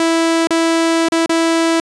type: tone with dropouts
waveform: sawtooth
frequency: 329.4 Hz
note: E4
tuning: 1 cent flat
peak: -8 dBFS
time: 0-1.8 s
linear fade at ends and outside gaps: 2 ms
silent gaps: 0.472-0.506 / 1.086-1.121 / 1.261-1.294 s
effects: resampled to 22050 Hz